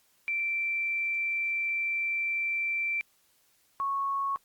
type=tone pair in turn; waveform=sine; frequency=2344 / 1103.5 Hz; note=D7 / C#6; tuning=-4 / -8 cents; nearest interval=octave + minor second; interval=1304 cents; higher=first; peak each=-27 dBFS; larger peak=neither; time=0.28-3.01 / 3.8-4.36 s; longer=first; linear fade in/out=0 ms; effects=white hiss -67 dBFS RMS until 4.44 s + Opus 48 kbps